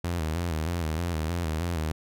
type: tone with vibrato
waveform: sawtooth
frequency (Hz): 82.4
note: E2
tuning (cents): 0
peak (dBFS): -23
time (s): 0.04-1.92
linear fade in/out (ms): 5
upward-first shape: square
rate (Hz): 3.2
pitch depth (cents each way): 85
effects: none